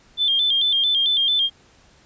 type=tone with vibrato; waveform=sine; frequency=3362 Hz; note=G#7; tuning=20 cents sharp; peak=-16 dBFS; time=0.17-1.5 s; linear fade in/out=50 ms; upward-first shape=square; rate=4.5 Hz; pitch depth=78 cents each way; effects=pink hiss -54 dBFS RMS until 2.05 s + resampled to 16000 Hz